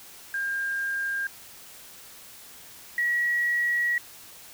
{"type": "tone pair in turn", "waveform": "sine", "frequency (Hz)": [1604, 1918], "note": ["G6", "A#6"], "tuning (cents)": [39, 49], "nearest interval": "minor third", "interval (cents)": 310, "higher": "second", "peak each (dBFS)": [-26, -22], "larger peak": "second", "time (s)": [[0.34, 1.27], [2.98, 3.98]], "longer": "second", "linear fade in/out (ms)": 2, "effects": ["white hiss -47 dBFS RMS until 4.53 s"]}